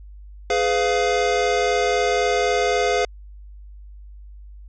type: chord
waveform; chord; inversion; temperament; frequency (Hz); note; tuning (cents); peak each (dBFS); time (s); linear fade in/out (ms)
square; F diminished; first; just; 419.1 / 502.9 / 698.5; Ab4 / Cb5 / F5; +16 / +31 / 0; -23 / -23 / -23; 0.5-3.05; 2
effects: added 50 Hz sine -38 dBFS peak until 4.68 s + resampled to 16000 Hz